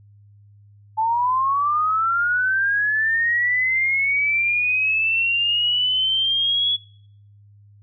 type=linear sweep; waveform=sine; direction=up; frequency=867 to 3390 Hz; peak=-17 dBFS; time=0.97-6.77 s; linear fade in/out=20 ms; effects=noise-tail reverb RT60 0.7 s tail -24 dB re dry + added 102 Hz sine -47 dBFS peak until 7.82 s